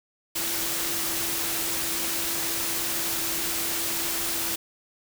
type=tone in noise; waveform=sine; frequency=334.6 Hz; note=E4; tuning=26 cents sharp; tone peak=-39 dBFS; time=0.35-4.56 s; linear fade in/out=10 ms; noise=white; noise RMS=-28 dBFS; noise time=0.35-4.56 s; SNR=-14 dB; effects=none